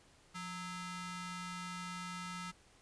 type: ring-modulated tone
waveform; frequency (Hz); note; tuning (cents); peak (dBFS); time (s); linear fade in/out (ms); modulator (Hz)
sawtooth; 740; F#5; 0; -35; 0.34-2.52; 20; 563
effects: pink hiss -65 dBFS RMS until 2.81 s + resampled to 22050 Hz